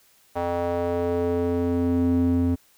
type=tone with band-pass filter sweep; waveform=square; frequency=86.8 Hz; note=F2; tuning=10 cents flat; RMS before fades=-23 dBFS; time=0.35-2.56 s; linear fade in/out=20 ms; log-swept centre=720 to 210 Hz; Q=2.4; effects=white hiss -59 dBFS RMS until 2.77 s